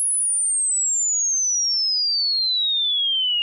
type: exponential sweep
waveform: sine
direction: down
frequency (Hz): 10640 to 2828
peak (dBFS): -18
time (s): 0-3.42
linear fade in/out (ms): 0
effects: none